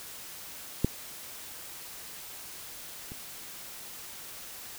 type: clicks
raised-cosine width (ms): 3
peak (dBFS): -10 / -29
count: 2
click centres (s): 0.846 / 3.119
effects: white hiss -44 dBFS RMS until 4.78 s